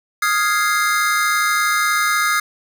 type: chord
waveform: square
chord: F minor seventh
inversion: third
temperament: equal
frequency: 1244.5 / 1396.9 / 1661.2 / 2093 Hz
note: Eb6 / F6 / Ab6 / C7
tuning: 0 / 0 / 0 / 0 cents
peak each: -20 / -23 / -23 / -22 dBFS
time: 0.22-2.4 s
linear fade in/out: 5 ms
effects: 8-bit